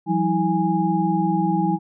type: tone cluster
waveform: sine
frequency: 170.4 / 190.6 / 323 / 826 Hz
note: F3 / G3 / E4 / G#5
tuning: -42 / -48 / -35 / -10 cents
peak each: -23 dBFS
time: 0.06-1.79 s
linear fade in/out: 50 ms
effects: none